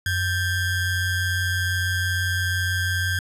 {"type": "ring-modulated tone", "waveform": "square", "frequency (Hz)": 830.6, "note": "G#5", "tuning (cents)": 0, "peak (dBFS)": -19, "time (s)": [0.06, 3.19], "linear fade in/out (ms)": 2, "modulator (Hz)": 740, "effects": ["resampled to 32000 Hz"]}